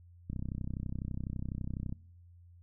click train, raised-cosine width 5 ms, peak -25 dBFS, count 53, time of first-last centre 0.3-1.925 s, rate 32 Hz, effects noise-tail reverb RT60 0.8 s tail -24 dB re dry + added 87 Hz sine -54 dBFS peak until 2.62 s

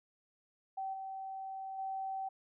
sine tone with level steps, 770 Hz, G5, 31 cents flat, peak -36 / -40 / -36 dBFS, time 0.77-2.29 s, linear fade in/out 10 ms, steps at 0.93 / 1.78 s, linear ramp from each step 10 ms, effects none

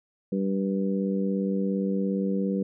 harmonic tone, 97.3 Hz, G2, 12 cents flat, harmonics 2 / 3 / 4 / 5, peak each -25 / -33 / -34 / -32 dBFS, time 0.32-2.63 s, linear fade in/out 5 ms, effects none

